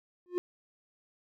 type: tone with exponential growth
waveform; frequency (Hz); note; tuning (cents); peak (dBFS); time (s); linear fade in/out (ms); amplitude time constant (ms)
triangle; 356.2; F4; +34; -22; 0.26-0.38; 0; 24
effects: none